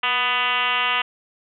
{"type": "tone with frequency modulation", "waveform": "sine", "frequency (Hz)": 2000, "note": "B6", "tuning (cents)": 21, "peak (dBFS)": -18, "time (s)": [0.03, 1.02], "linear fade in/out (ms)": 5, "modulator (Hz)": 253, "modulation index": 4.5, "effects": []}